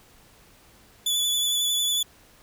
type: tone with vibrato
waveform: sawtooth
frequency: 3453 Hz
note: A7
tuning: 33 cents flat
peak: -19 dBFS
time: 1.06-2.03 s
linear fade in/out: 5 ms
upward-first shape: triangle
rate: 11 Hz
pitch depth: 27 cents each way
effects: pink hiss -55 dBFS RMS until 2.42 s